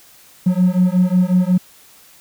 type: beating tone pair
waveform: triangle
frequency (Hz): 179.3 / 184.8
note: F3 / F#3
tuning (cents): +46 / -2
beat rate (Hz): 5.5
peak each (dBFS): -12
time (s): 0.46-1.58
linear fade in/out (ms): 10
effects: tanh soft clip ceiling -5 dBFS + white hiss -47 dBFS RMS until 2.2 s